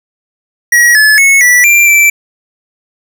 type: tone with pitch steps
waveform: square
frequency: 1910 / 1721 / 2196 / 1959 / 2370 / 2334 Hz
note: A#6 / A6 / C#7 / B6 / D7 / D7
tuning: +42 / -39 / -17 / -15 / +15 / -11 cents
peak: -4 dBFS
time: 0.72-2.1 s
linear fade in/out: 5 ms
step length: 230 ms
effects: 7-bit